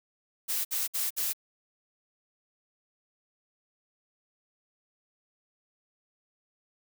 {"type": "noise bursts", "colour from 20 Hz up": "blue", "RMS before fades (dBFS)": -30, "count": 4, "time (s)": [0.48, 1.334], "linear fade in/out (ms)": 20, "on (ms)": 170, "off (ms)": 58, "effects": []}